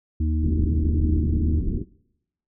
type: harmonic tone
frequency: 77.78 Hz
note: D#2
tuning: in tune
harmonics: 1 / 3 / 4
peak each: -20 / -30 / -32 dBFS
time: 0.2-1.61 s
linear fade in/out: 5 ms
type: low-pass noise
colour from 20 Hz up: pink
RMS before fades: -26 dBFS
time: 0.41-1.85 s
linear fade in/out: 50 ms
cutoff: 360 Hz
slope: 48 dB/octave
effects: noise-tail reverb RT60 0.8 s tail -22 dB re dry